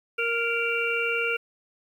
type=harmonic tone with a mistuned harmonic; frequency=466.2 Hz; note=A#4; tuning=in tune; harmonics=1 / 3 / 5 / 6; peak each=-29 / -29 / -29 / -29 dBFS; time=0.18-1.37 s; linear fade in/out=10 ms; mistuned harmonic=6; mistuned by=-21 cents; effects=9-bit